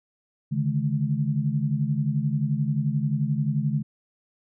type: tone cluster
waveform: sine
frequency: 141.1 / 152.5 / 212.4 Hz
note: C#3 / D#3 / G#3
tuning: +31 / -34 / +39 cents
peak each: -25 / -26 / -28 dBFS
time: 0.51-3.83 s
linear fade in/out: 20 ms
effects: none